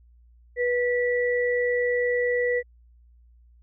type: tone pair together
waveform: sine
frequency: 488.7 / 1954.8 Hz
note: B4 / B6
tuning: -18 / -18 cents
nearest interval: 2 octaves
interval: 2400 cents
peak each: -22 / -27 dBFS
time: 0.56-2.63 s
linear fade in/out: 50 ms
effects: added 59 Hz sine -52 dBFS peak until 3.62 s